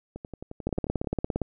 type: two click trains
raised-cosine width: 2 ms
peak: -24 / -13 dBFS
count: 11 / 14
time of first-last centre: 0.16-1.045 / 0.67-1.417 s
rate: 11.3 / 17.4 Hz
effects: none